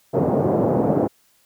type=band-pass noise; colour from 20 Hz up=white; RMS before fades=-19 dBFS; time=0.13-1.08 s; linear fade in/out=20 ms; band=110 to 620 Hz; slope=24 dB/octave; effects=white hiss -60 dBFS RMS until 1.45 s